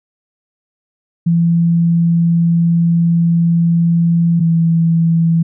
sine tone pair in turn, 168.7 / 165.61 Hz, E3 / E3, +40 / +8 cents, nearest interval unison, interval 32 cents, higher first, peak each -9 dBFS, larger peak neither, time 1.26-4.4 / 4.4-5.43 s, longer first, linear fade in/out 10 ms, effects none

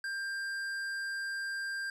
sine tone with tanh clipping, 1590 Hz, G6, 24 cents sharp, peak -36 dBFS, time 0.04-1.9 s, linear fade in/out 2 ms, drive 12 dB, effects resampled to 32000 Hz

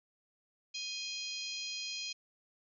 harmonic tone with a mistuned harmonic, 830.6 Hz, G#5, in tune, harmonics 3 / 4 / 5 / 6 / 7 / 8, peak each -44 / -45 / -43 / -44 / -51 / -48 dBFS, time 0.74-2.13 s, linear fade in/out 10 ms, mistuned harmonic 4, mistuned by -53 cents, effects none

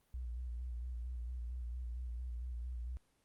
sine tone with vibrato, 60.5 Hz, B1, 35 cents flat, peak -39 dBFS, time 0.14-2.97 s, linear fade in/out 0 ms, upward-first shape square, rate 4.4 Hz, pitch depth 46 cents each way, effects pink hiss -75 dBFS RMS until 3.24 s + Opus 32 kbps

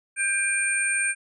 sine tone cluster, 1584 / 2389 / 8710 Hz, G6 / D7 / C#9, +18 / +29 / -31 cents, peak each -26 dBFS, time 0.16-1.15 s, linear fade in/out 50 ms, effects none

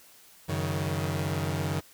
sawtooth tone cluster, 93.1 / 139.7 / 157.5 Hz, F#2 / C#3 / D#3, +11 / +14 / +21 cents, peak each -28 dBFS, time 0.48-1.81 s, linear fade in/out 20 ms, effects white hiss -55 dBFS RMS until 1.93 s

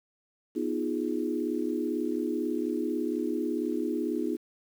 sine chord, F half-diminished seventh, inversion second, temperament equal, 246.9 / 311.1 / 349.2 / 415.3 Hz, Cb4 / Eb4 / F4 / Ab4, 0 / 0 / 0 / 0 cents, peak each -33 / -31 / -33 / -35 dBFS, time 0.55-4.37 s, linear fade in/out 20 ms, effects 9-bit

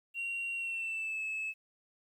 sine tone with pitch glide, 2751 to 2600 Hz, F7 to E7, -27 to -24 cents, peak -32 dBFS, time 0.14-1.54 s, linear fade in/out 50 ms, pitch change -97 cents, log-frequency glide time 0.55-1.22 s, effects tanh soft clip ceiling -32 dBFS + 11-bit

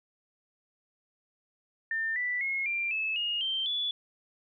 sine tone with pitch steps, 1800 / 1974.3 / 2165 / 2375 / 2605 / 2857 / 3134 / 3437 Hz, A6 / B6 / C#7 / D7 / E7 / F7 / G7 / A7, +39 / -1 / -41 / +19 / -21 / +39 / -1 / -41 cents, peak -28 dBFS, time 1.91-3.91 s, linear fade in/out 2 ms, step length 250 ms, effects none

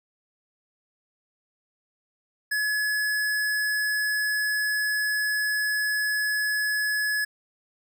square tone, 1700 Hz, G#6, 40 cents sharp, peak -24 dBFS, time 2.51-7.25 s, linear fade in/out 10 ms, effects none

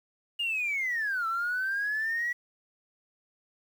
sine linear two-way sweep, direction down then up, 2864 to 1318.5 to 1948 Hz, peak -26 dBFS, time 0.39-2.33 s, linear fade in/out 10 ms, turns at 1.27 s, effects tanh soft clip ceiling -24 dBFS + 9-bit

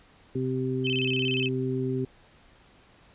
harmonic tone, 129.6 Hz, C3, 16 cents flat, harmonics 1 / 2 / 3, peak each -30 / -30 / -30 dBFS, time 0.35-2.05 s, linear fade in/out 5 ms
sine tone with vibrato, 2828 Hz, F7, 21 cents sharp, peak -27 dBFS, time 0.84-1.49 s, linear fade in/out 20 ms, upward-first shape square, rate 17 Hz, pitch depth 150 cents each way
effects pink hiss -57 dBFS RMS until 3.14 s + resampled to 8000 Hz

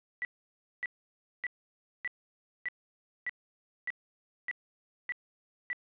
sine tone bursts, 1963 Hz, B6, 11 cents flat, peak -31 dBFS, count 10, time 0.22-5.73 s, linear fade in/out 0 ms, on 29 ms, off 580 ms, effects resampled to 8000 Hz + 10-bit

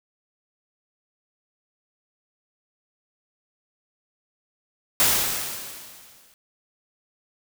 white noise with exponential decay, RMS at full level -17 dBFS, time 5-6.34 s, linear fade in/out 1 ms, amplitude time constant 290 ms, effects none

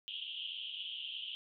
pink band-pass noise, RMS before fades -43 dBFS, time 0.08-1.35 s, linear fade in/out 0 ms, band 2900 to 3300 Hz, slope 96 dB/octave, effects none

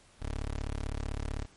20% pulse tone, 35.75 Hz, D1, 46 cents flat, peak -28 dBFS, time 0.19-1.47 s, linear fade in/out 50 ms, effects pink hiss -60 dBFS RMS until 1.56 s + MP3 48 kbps

